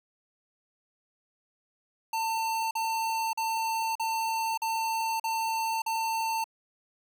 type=tone bursts; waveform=square; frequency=898 Hz; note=A5; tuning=35 cents sharp; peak=-28 dBFS; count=7; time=2.13-6.442 s; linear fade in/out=5 ms; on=580 ms; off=42 ms; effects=none